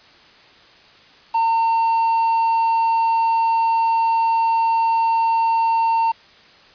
triangle tone with quantisation, 910 Hz, A#5, 42 cents flat, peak -13 dBFS, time 1.34-6.12 s, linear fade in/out 10 ms, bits 6, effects white hiss -48 dBFS RMS until 6.74 s + resampled to 11025 Hz

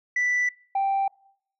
sine tone pair in turn, 1975.5 / 784 Hz, B6 / G5, 0 / 0 cents, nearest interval octave + major third, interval 1600 cents, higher first, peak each -19 dBFS, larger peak neither, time 0.16-0.49 / 0.75-1.08 s, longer neither, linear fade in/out 5 ms, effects noise-tail reverb RT60 0.7 s tail -25 dB re dry + tanh soft clip ceiling -19 dBFS

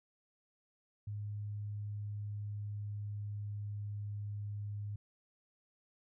sine tone with pitch glide, 103.83 to 103.11 Hz, G#2 to G#2, 0 to -12 cents, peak -38 dBFS, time 1.07-4.96 s, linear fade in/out 5 ms, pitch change -12 cents, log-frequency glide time 1.2-4.2 s, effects none

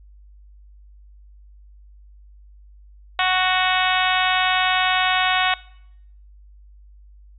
harmonic tone, 370 Hz, F#4, in tune, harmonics 2 / 3 / 4 / 5 / 6 / 7 / 8 / 9 / 10, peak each -22 / -24 / -25 / -26 / -27 / -27 / -28 / -29 / -29 dBFS, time 3.19-5.54 s, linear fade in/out 2 ms, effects noise-tail reverb RT60 0.8 s tail -22 dB re dry + added 50 Hz sine -44 dBFS peak until 7.38 s

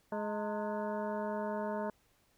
harmonic tone with a mistuned harmonic, 209.9 Hz, G#3, 19 cents sharp, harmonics 1 / 2 / 3 / 4 / 5 / 6 / 7 / 8, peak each -39 / -41 / -38 / -41 / -47 / -56 / -49 / -55 dBFS, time 0.12-1.9 s, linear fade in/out 2 ms, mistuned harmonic 4, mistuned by +130 cents, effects pink hiss -71 dBFS RMS until 2.37 s

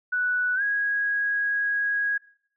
sine tone with pitch glide, 1480 to 1651.7 Hz, F#6 to G#6, 0 to -10 cents, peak -22 dBFS, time 0.12-2.18 s, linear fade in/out 10 ms, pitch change +190 cents, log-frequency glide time 0.55-0.62 s, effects noise-tail reverb RT60 0.6 s tail -20 dB re dry

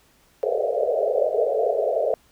pink band-pass noise, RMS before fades -22 dBFS, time 0.43-2.14 s, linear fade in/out 0 ms, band 420 to 690 Hz, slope 96 dB/octave, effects pink hiss -59 dBFS RMS until 2.31 s

